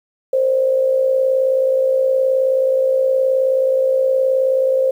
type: tone with amplitude modulation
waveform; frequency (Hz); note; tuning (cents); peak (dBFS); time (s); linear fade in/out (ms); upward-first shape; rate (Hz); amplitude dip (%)
sine; 526; C5; +9; -10; 0.33-4.91; 5; sine; 59; 55
effects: 8-bit